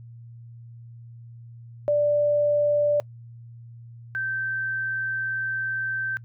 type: tone pair in turn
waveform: sine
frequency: 587.3 / 1554.4 Hz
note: D5 / G6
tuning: 0 / -15 cents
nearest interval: octave + perfect fourth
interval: 1685 cents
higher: second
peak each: -18 / -25 dBFS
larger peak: first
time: 1.88-3 / 4.15-6.17 s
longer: second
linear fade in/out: 0 ms
effects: noise-tail reverb RT60 0.1 s tail -25 dB re dry + added 117 Hz sine -41 dBFS peak until 6.24 s